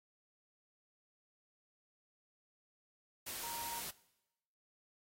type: tone in noise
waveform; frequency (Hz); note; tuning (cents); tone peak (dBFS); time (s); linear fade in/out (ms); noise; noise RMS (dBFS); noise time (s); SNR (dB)
sine; 934; A#5; +3; -43; 3.43-3.8; 10; white; -44; 3.26-3.91; -2
effects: noise-tail reverb RT60 0.9 s tail -20 dB re dry + AAC 48 kbps